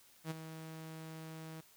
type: tone with ADSR envelope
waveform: sawtooth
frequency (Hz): 159.9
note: D#3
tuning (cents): +48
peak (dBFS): -32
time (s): 0.24-1.61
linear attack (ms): 66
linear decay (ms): 20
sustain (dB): -10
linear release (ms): 8
effects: white hiss -64 dBFS RMS until 1.76 s